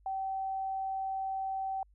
sine tone, 770 Hz, G5, 31 cents flat, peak -32 dBFS, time 0.06-1.83 s, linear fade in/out 2 ms, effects added 50 Hz sine -60 dBFS peak until 1.94 s

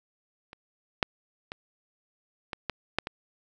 clicks, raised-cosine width 0.3 ms, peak -28 / -6 / -20 / -17 / -13 / -8 / -17 dBFS, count 7, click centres 0.531 / 1.028 / 1.519 / 2.532 / 2.697 / 2.986 / 3.071 s, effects none

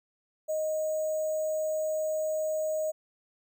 sine tone with sample-and-hold, 622.3 Hz, D#5, in tune, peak -27 dBFS, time 0.48-2.92 s, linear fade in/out 20 ms, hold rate 7350 Hz, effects none

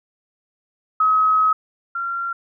sine tone pair in turn, 1275 / 1375.8 Hz, D#6 / F6, +42 / -26 cents, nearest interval minor second, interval 132 cents, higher second, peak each -13 / -22 dBFS, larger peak first, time 1-1.53 / 1.95-2.33 s, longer first, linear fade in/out 5 ms, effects none

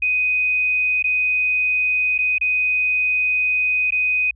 sine tone with dropouts, 2500 Hz, D#7, 8 cents sharp, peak -16 dBFS, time 0.02-4.31 s, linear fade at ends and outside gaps 5 ms, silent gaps 1.026-1.041 / 2.18-2.187 / 2.383-2.411 / 3.907-3.921 s, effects added 60 Hz sine -48 dBFS peak until 4.35 s

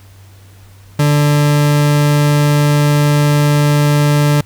40% pulse tone, 146.83 Hz, D3, in tune, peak -8 dBFS, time 0.99-4.41 s, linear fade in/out 5 ms, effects added 97 Hz sine -38 dBFS peak until 4.45 s + pink hiss -47 dBFS RMS until 4.45 s

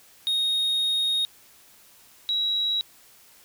triangle / sine tone pair in turn, 3729 / 3874 Hz, A#7 / B7, 0 / -34 cents, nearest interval minor second, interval 66 cents, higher second, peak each -20 / -22 dBFS, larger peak first, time 0.27-1.25 / 2.29-2.81 s, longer first, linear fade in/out 0 ms, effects white hiss -54 dBFS RMS until 3.44 s

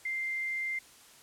sine tone, 2093 Hz, C7, in tune, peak -31 dBFS, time 0.05-0.79 s, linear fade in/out 5 ms, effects white hiss -56 dBFS RMS until 1.22 s + low-pass 11000 Hz 12 dB/octave

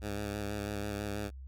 10% pulse tone with vibrato, 103 Hz, G#2, 14 cents flat, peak -27 dBFS, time 0.01-1.31 s, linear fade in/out 50 ms, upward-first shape square, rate 6.1 Hz, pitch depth 26 cents each way, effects added 66 Hz sine -43 dBFS peak until 1.47 s

